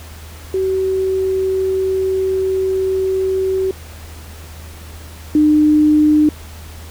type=tone pair in turn; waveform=sine; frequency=379.7 / 302.6 Hz; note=F#4 / D#4; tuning=+45 / -48 cents; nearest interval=major third; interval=393 cents; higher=first; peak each=-14 / -8 dBFS; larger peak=second; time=0.54-3.71 / 5.35-6.29 s; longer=first; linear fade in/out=2 ms; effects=added 79 Hz sine -33 dBFS peak until 6.9 s + pink hiss -39 dBFS RMS until 6.9 s